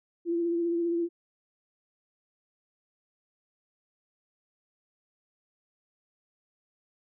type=tone with vibrato; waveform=sine; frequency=340.2 Hz; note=F4; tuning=45 cents flat; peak=-25 dBFS; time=0.25-1.09 s; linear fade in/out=50 ms; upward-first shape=triangle; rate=15 Hz; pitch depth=31 cents each way; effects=none